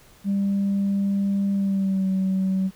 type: tone with pitch glide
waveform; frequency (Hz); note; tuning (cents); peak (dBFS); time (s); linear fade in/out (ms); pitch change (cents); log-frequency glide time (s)
sine; 198.3 to 189.89; G3 to F#3; +20 to +45; -18; 0.24-2.71; 50; -75; 1.53-2.08
effects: tanh soft clip ceiling -17 dBFS + pink hiss -53 dBFS RMS until 2.75 s